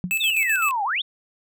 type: tone with exponential decay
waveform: sine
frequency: 180.9 Hz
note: F#3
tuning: 39 cents flat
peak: -19 dBFS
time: 0.04-0.16 s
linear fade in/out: 0 ms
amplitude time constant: 26 ms
type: tone with tremolo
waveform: square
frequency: 2618 Hz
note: E7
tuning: 13 cents flat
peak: -20 dBFS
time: 0.11-0.71 s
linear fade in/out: 0 ms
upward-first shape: square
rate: 7.8 Hz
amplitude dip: 55%
type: exponential two-way sweep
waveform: sine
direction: down then up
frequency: 3786 to 773 to 3786 Hz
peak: -21 dBFS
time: 0.2-1.02 s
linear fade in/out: 10 ms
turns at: 0.84 s
effects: none